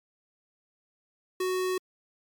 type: tone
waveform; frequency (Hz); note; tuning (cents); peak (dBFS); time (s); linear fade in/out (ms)
square; 370; F#4; 0; -27; 1.4-1.78; 5
effects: MP3 96 kbps